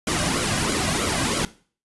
pink noise with flanger, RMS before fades -23 dBFS, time 0.07-1.45 s, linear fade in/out 2 ms, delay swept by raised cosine 1.1 to 2.3 ms, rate 3.1 Hz, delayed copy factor -0.7, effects noise-tail reverb RT60 0.4 s tail -18 dB re dry + resampled to 24000 Hz

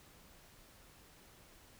silence, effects pink hiss -61 dBFS RMS until 1.79 s

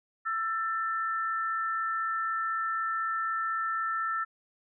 sine tone pair together, 1332 / 1778 Hz, E6 / A6, +18 / +18 cents, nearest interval perfect fourth, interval 500 cents, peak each -29 / -34 dBFS, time 0.25-4.25 s, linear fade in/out 20 ms, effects none

